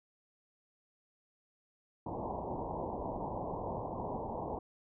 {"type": "low-pass noise", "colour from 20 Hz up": "white", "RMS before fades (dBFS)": -39, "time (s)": [2.06, 4.59], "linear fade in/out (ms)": 5, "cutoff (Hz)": 1000, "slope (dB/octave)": 96, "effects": []}